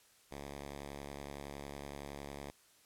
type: tone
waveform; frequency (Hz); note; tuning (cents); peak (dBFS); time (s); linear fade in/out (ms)
5% pulse; 70.8; C#2; +37; -33; 0.31-2.51; 5
effects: white hiss -66 dBFS RMS until 2.85 s + low-pass 12000 Hz 12 dB/octave